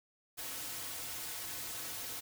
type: noise with comb filter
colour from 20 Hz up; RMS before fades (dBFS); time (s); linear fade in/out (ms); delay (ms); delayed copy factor
white; -42; 0.37-2.21; 20; 5; -0.8
effects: none